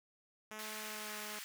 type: tone with pitch glide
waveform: 5% pulse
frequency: 215.2 to 211.4 Hz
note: A3 to G#3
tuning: -38 to +31 cents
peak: -34 dBFS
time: 0.51-1.39 s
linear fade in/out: 2 ms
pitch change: -31 cents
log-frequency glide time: 0.8-1.17 s
type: high-pass noise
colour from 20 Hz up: pink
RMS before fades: -47 dBFS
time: 0.59-1.44 s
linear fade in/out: 0 ms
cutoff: 1400 Hz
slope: 24 dB/octave
effects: none